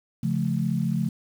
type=chord; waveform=sine; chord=Db augmented; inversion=none; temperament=just; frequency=138.59 / 173.24 / 216.5 Hz; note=Db3 / F3 / A3; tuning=0 / -14 / -28 cents; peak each=-27 / -26 / -27 dBFS; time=0.23-1.09 s; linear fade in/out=5 ms; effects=8-bit